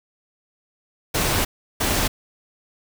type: noise bursts at uneven times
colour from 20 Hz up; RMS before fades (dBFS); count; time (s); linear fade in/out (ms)
pink; -21; 2; 1.14-1.45 / 1.8-2.08; 10
effects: none